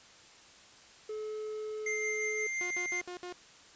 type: tone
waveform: triangle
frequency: 429.9 Hz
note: A4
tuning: 40 cents flat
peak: -34 dBFS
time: 1.09-2.47 s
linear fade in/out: 5 ms
type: tone with tremolo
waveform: square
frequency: 2098 Hz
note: C7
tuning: 4 cents sharp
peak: -32 dBFS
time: 1.86-3.01 s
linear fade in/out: 5 ms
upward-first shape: sine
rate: 5.7 Hz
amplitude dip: 25%
type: tone bursts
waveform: sawtooth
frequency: 357.3 Hz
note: F4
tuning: 40 cents sharp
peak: -36 dBFS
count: 5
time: 2.61-3.325 s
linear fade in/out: 0 ms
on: 95 ms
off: 60 ms
effects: white hiss -56 dBFS RMS until 3.75 s + resampled to 16000 Hz